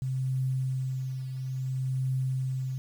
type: tone with tremolo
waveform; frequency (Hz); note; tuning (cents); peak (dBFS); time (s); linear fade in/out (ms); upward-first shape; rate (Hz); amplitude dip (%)
sine; 130.81; C3; 0; -25; 0.02-2.78; 0; triangle; 0.59; 60
effects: 9-bit